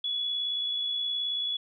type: tone with amplitude modulation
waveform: sine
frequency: 3396 Hz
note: G#7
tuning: 38 cents sharp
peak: -26 dBFS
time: 0.04-1.57 s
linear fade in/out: 5 ms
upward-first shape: sine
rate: 58.8 Hz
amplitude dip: 35%
effects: none